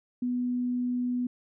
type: tone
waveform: sine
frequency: 246.9 Hz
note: B3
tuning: in tune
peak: -26 dBFS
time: 0.22-1.27 s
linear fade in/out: 5 ms
effects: none